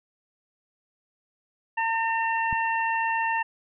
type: harmonic tone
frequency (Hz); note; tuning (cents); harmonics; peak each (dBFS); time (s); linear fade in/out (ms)
907; A#5; -48; 1 / 2 / 3; -25 / -28 / -32; 1.77-3.43; 10
type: click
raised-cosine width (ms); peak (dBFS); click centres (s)
5; -22; 2.528
effects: none